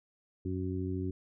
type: harmonic tone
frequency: 92.7 Hz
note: F#2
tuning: 4 cents sharp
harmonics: 1 / 2 / 3 / 4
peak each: -35 / -40 / -37 / -39 dBFS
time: 0.45-1.11 s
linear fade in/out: 5 ms
effects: none